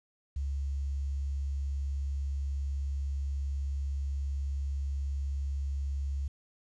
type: tone with quantisation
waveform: sine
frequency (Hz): 69.4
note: C#2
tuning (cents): +3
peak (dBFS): -30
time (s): 0.36-6.28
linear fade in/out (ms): 5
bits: 10
effects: resampled to 22050 Hz